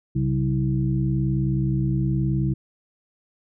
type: harmonic tone with a mistuned harmonic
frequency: 64.8 Hz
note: C2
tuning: 16 cents flat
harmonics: 1 / 2 / 3 / 5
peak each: -30 / -21 / -27 / -29 dBFS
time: 0.15-2.54 s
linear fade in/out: 10 ms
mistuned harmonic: 2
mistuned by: +75 cents
effects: none